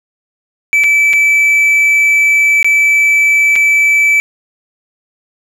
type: tone with dropouts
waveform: triangle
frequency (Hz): 2311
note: D7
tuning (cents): -28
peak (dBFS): -5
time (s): 0.73-4.2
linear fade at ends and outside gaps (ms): 0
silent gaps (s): 0.837-0.841 / 1.131-1.135 / 2.628-2.645 / 3.556-3.561
effects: none